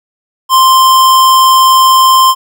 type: tone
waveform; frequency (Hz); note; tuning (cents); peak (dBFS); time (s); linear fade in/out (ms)
square; 1046.5; C6; 0; -4; 0.49-2.35; 50
effects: none